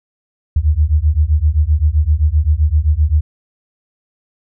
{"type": "beating tone pair", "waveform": "sine", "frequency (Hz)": [72.5, 80.2], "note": ["D2", "E2"], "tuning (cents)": [-22, -47], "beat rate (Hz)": 7.7, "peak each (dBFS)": -13, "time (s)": [0.56, 3.21], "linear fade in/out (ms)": 5, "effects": []}